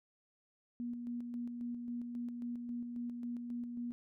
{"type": "tone with tremolo", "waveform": "sine", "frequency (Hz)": 240, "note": "B3", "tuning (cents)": -49, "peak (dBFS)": -37, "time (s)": [0.8, 3.92], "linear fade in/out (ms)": 0, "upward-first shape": "square", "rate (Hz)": 3.7, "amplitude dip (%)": 35, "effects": []}